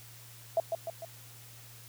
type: tone with echo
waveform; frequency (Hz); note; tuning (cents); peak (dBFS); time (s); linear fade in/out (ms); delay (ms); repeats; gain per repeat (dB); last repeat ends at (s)
sine; 663; E5; +10; -23; 0.57-0.6; 2; 150; 3; -5; 1.05
effects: added 117 Hz sine -53 dBFS peak until 1.88 s + white hiss -53 dBFS RMS until 1.88 s